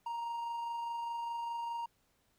triangle tone with amplitude modulation, 935 Hz, A#5, 5 cents sharp, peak -33 dBFS, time 0.06-1.86 s, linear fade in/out 5 ms, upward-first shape sine, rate 24.9 Hz, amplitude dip 25%, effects pink hiss -74 dBFS RMS until 2.38 s

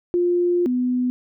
sine tone pair in turn, 351.8 / 249.8 Hz, F4 / B3, +13 / +20 cents, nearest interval tritone, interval 593 cents, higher first, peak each -16 / -18 dBFS, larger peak first, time 0.14-0.66 / 0.66-1.1 s, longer first, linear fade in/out 0 ms, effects none

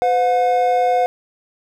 triangle tone pair together, 506.2 / 721 Hz, B4 / F#5, +43 / -45 cents, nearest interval tritone, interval 612 cents, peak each -16 / -13 dBFS, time 0.02-1.06 s, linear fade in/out 0 ms, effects none

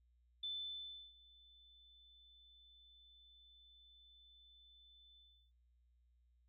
sine tone with ADSR envelope, 3520 Hz, A7, in tune, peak -40 dBFS, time 0.43-5.52 s, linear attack 6 ms, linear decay 690 ms, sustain -23 dB, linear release 340 ms, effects added 60 Hz sine -70 dBFS peak until 6.48 s

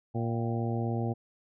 harmonic tone with a mistuned harmonic, 116.54 Hz, A#2, in tune, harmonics 1 / 2 / 3 / 4 / 5 / 6 / 7, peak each -30 / -34 / -37 / -40 / -43 / -42 / -41 dBFS, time 0.14-1.14 s, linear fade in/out 20 ms, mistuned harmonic 7, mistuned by -62 cents, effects none

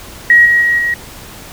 sine tone with level steps, 1900 Hz, A#6, 33 cents sharp, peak -3 / -7 / -9 / -12 dBFS, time 0.3-0.94 s, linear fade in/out 2 ms, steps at 0.45 / 0.61 / 0.78 s, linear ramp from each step 10 ms, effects pink hiss -33 dBFS RMS until 1.52 s

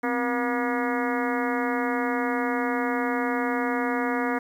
harmonic tone with a mistuned harmonic, 240 Hz, B3, 49 cents flat, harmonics 1 / 2 / 3 / 4 / 5 / 6 / 7 / 8 / 9, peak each -27 / -30 / -32 / -33 / -34 / -35 / -35 / -36 / -37 dBFS, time 0.03-4.39 s, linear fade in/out 10 ms, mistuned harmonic 1, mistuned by +140 cents, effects 9-bit

